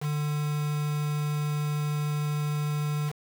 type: tone with quantisation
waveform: triangle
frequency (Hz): 148.9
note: D3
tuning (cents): +24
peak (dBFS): -24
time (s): 0-3.13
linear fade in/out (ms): 50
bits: 6
effects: none

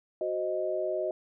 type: chord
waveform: sine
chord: C diminished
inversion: second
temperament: equal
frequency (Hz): 370 / 523.3 / 622.3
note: Gb4 / C5 / Eb5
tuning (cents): 0 / 0 / 0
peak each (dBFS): -33 / -36 / -30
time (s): 0.21-1.11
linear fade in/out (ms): 2
effects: none

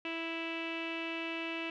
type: tone with low-pass filter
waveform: sawtooth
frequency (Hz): 329.6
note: E4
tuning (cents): 0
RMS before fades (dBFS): -38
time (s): 0.05-1.7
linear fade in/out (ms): 2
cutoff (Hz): 2700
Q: 7.5
effects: none

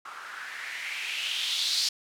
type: noise with low-pass filter sweep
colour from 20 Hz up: violet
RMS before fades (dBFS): -32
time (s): 0.05-1.89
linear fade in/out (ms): 5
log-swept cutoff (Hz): 1200 to 4600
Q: 4
effects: none

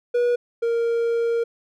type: tone pair in turn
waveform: triangle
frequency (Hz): 483.6 / 465.4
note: B4 / A#4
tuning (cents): -36 / -3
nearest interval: minor second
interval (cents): 67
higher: first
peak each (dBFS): -15 / -17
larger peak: first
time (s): 0.14-0.36 / 0.62-1.44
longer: second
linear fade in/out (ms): 10
effects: none

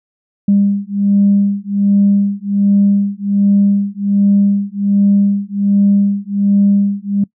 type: beating tone pair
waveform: sine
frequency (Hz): 200 / 201.3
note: G3 / G3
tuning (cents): +35 / +46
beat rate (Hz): 1.3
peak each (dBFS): -12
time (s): 0.48-7.24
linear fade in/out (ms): 5
effects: noise-tail reverb RT60 0.1 s tail -22 dB re dry + tanh soft clip ceiling -2 dBFS

